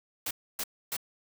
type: noise bursts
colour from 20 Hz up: white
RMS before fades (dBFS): -33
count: 3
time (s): 0.26-0.967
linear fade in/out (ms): 5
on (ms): 49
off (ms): 280
effects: none